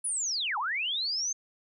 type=linear two-way sweep; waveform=sine; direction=down then up; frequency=10190 to 794 to 6410 Hz; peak=-28 dBFS; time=0.04-1.33 s; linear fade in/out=10 ms; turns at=0.58 s; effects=none